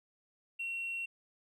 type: tone with hard clipping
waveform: triangle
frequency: 2730 Hz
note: F7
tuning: 40 cents flat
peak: -35 dBFS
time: 0.59-1.06 s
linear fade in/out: 10 ms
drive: 2 dB
effects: none